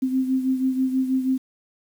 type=beating tone pair; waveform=sine; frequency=260 / 266.2 Hz; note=C4 / C4; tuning=-11 / +30 cents; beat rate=6.2 Hz; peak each=-20 / -27 dBFS; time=0.02-1.38 s; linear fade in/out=10 ms; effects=8-bit